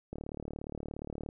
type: click train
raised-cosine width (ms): 2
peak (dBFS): -26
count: 44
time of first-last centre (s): 0.13-1.289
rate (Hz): 37.1
effects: none